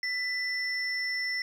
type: tone pair together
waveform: sine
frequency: 1992 / 5370 Hz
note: B6 / E8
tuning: +14 / +31 cents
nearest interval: octave + perfect fourth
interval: 1717 cents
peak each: -29 / -33 dBFS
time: 0.03-1.42 s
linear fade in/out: 2 ms
effects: tanh soft clip ceiling -22 dBFS + 10-bit